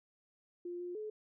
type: tone with pitch steps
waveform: sine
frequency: 350.7 / 354.2 / 428.3 Hz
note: F4 / F4 / A4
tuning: +7 / +24 / -47 cents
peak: -39 dBFS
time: 0.65-1.1 s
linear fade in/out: 5 ms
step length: 150 ms
effects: none